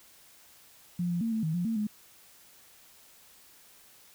sine tone with pitch steps, 175.8 / 173.5 / 227.9 / 221 / 158.7 / 175.8 / 225.9 / 210.9 Hz, F3 / F3 / A#3 / A3 / D#3 / F3 / A3 / G#3, +12 / -11 / -39 / +8 / +35 / +12 / +46 / +27 cents, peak -27 dBFS, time 0.99-1.87 s, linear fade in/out 5 ms, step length 110 ms, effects white hiss -57 dBFS RMS until 4.14 s

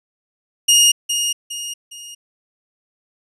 20% pulse tone with echo, 2853 Hz, F7, 36 cents sharp, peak -5 dBFS, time 0.68-0.92 s, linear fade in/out 10 ms, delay 410 ms, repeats 3, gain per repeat -8 dB, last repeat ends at 2.15 s, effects resampled to 32000 Hz

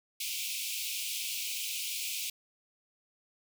pink high-pass noise, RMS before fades -36 dBFS, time 0.2-2.3 s, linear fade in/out 5 ms, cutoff 2300 Hz, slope 96 dB/octave, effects none

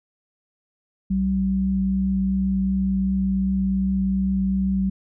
sine tone pair together, 62.97 / 191.6 Hz, B1 / G3, +34 / -39 cents, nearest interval octave + perfect fifth, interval 1927 cents, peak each -28 / -19 dBFS, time 1.1-4.9 s, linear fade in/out 10 ms, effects none

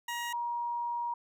20% pulse / sine tone pair in turn, 950 / 950 Hz, A#5 / A#5, +33 / +33 cents, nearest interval unison, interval 0 cents, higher neither, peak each -29 / -31 dBFS, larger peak first, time 0.08-0.33 / 0.33-1.14 s, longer second, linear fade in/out 5 ms, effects none

